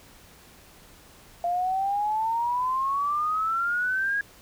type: exponential sweep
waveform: sine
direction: up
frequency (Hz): 690 to 1659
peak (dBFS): -23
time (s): 1.44-4.21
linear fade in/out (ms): 2
effects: pink hiss -52 dBFS RMS until 4.41 s